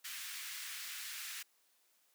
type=high-pass noise; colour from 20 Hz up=pink; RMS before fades=-45 dBFS; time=0.04-1.43 s; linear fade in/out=10 ms; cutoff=1600 Hz; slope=24 dB/octave; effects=white hiss -73 dBFS RMS until 2.14 s + high-pass 300 Hz 12 dB/octave